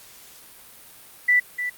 sine tone with echo, 1975.5 Hz, B6, in tune, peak -14 dBFS, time 1.28-1.4 s, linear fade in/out 10 ms, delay 300 ms, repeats 1, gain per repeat -10 dB, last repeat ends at 1.7 s, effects white hiss -47 dBFS RMS until 1.77 s + Opus 48 kbps

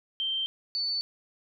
sine tone pair in turn, 3136 / 4494 Hz, G7 / C#8, 0 / +23 cents, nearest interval tritone, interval 623 cents, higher second, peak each -27 dBFS, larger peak neither, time 0.2-0.46 / 0.75-1.01 s, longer neither, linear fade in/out 0 ms, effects none

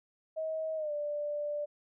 sine tone with pitch glide, 635 to 589.1 Hz, D#5 to D5, +35 to +5 cents, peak -32 dBFS, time 0.36-1.66 s, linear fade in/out 20 ms, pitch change -130 cents, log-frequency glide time 0.76-0.92 s, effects none

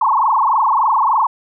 sine tone with frequency modulation, 987.8 Hz, B5, in tune, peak -11 dBFS, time 0.01-1.27 s, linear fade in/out 5 ms, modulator 23.4 Hz, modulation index 5.8, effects none

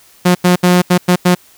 sawtooth tone bursts at uneven times, 179.1 Hz, F3, 44 cents sharp, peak -3 dBFS, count 6, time 0.25-0.35 / 0.44-0.56 / 0.63-0.82 / 0.9-0.98 / 1.08-1.16 / 1.25-1.35 s, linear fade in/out 10 ms, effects white hiss -46 dBFS RMS until 1.57 s

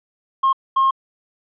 triangle tone bursts at uneven times, 1072 Hz, C6, 42 cents sharp, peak -10 dBFS, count 2, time 0.43-0.53 / 0.76-0.91 s, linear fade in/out 10 ms, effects tanh soft clip ceiling -8 dBFS + resampled to 8000 Hz

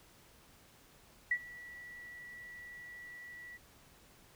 sine tone with ADSR envelope, 1948 Hz, B6, 24 cents flat, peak -26 dBFS, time 1.31-3.58 s, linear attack 5 ms, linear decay 63 ms, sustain -21 dB, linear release 23 ms, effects pink hiss -62 dBFS RMS until 4.35 s

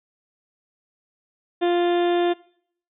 harmonic tone with a mistuned harmonic, 349.2 Hz, F4, in tune, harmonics 1 / 2 / 3 / 4 / 5 / 6 / 7 / 8 / 9 / 10, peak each -18 / -24 / -36 / -39 / -35 / -44 / -41 / -42 / -42 / -37 dBFS, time 1.61-2.34 s, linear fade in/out 20 ms, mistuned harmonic 10, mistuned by +32 cents, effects noise-tail reverb RT60 0.6 s tail -21 dB re dry

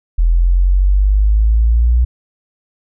sine exponential sweep, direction up, 41.2 to 60.9 Hz, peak -8 dBFS, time 0.18-2.05 s, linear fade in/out 10 ms, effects none

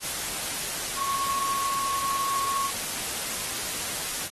sine tone in noise, 1100 Hz, C#6, 14 cents flat, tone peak -26 dBFS, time 0.96-2.71 s, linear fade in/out 50 ms, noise white, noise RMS -31 dBFS, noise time 0-4.3 s, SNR +2 dB, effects AAC 32 kbps

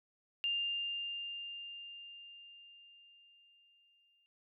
sine tone with exponential decay, 2800 Hz, F7, 4 cents sharp, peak -31 dBFS, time 0.44-4.26 s, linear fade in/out 0 ms, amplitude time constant 830 ms, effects none

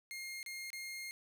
sawtooth tone with dropouts, 2131 Hz, C7, 31 cents sharp, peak -39 dBFS, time 0.11-1.11 s, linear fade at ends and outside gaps 0 ms, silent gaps 0.429-0.462 / 0.703-0.731 s, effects none

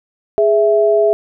sine tone pair together, 415.3 / 659.2 Hz, G#4 / E5, 0 / 0 cents, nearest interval minor sixth, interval 800 cents, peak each -12 dBFS, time 0.38-1.13 s, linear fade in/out 0 ms, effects none

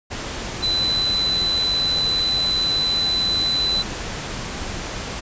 sine tone in noise, 4007 Hz, B7, 24 cents sharp, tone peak -18 dBFS, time 0.62-3.83 s, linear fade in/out 20 ms, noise pink, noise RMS -29 dBFS, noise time 0.1-5.21 s, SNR +8 dB, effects resampled to 16000 Hz

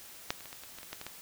clicks, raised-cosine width 0.2 ms, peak -12 / -29 / -28 / -27 / -30 / -28 / -29 / -20 / -24 / -22 dBFS, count 10, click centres 0.305 / 0.407 / 0.457 / 0.529 / 0.636 / 0.786 / 0.831 / 0.93 / 1.014 / 1.066 s, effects white hiss -50 dBFS RMS until 1.21 s

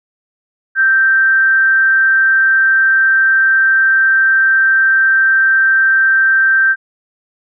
sine tone with amplitude modulation, 1568 Hz, G6, in tune, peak -6 dBFS, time 0.75-6.76 s, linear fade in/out 50 ms, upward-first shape sine, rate 246 Hz, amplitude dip 35%, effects none

